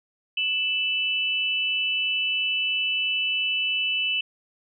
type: tone pair together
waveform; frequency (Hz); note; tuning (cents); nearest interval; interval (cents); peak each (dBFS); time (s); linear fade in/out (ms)
sine; 2637 / 2980; E7 / F#7; 0 / +12; major second; 212; -25; 0.37-4.21; 5
effects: none